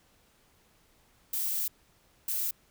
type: noise bursts at uneven times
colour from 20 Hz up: violet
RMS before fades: -31 dBFS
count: 2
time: 1.33-1.68 / 2.28-2.51 s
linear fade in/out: 5 ms
effects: pink hiss -65 dBFS RMS until 2.7 s